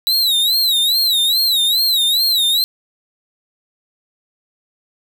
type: tone with vibrato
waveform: 45% pulse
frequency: 3912 Hz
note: B7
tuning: 17 cents flat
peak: -12 dBFS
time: 0.07-2.64 s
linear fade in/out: 0 ms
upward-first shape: sine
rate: 2.4 Hz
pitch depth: 140 cents each way
effects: none